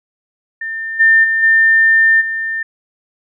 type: tone with level steps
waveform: sine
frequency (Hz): 1800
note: A6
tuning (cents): +39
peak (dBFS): -20 / -6 / -12 / -7 / -17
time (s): 0.61-2.63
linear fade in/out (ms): 5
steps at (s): 0.99 / 1.23 / 1.42 / 2.2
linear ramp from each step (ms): 20
effects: none